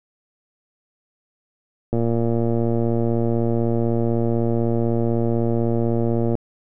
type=click train; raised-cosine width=2 ms; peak=-9 dBFS; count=514; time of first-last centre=1.93-6.352 s; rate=116 Hz; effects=none